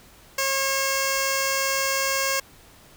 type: tone with notch filter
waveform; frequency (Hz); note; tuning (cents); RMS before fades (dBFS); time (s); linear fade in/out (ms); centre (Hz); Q
5% pulse; 542; C#5; -39; -24; 0.38-2.4; 5; 3700; 1.8
effects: pink hiss -51 dBFS RMS until 2.96 s